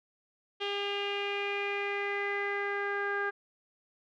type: tone with low-pass filter sweep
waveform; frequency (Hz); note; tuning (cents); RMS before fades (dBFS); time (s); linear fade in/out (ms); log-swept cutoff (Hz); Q
sawtooth; 403.3; G4; +49; -33; 0.6-3.31; 20; 3100 to 1600; 5.6
effects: none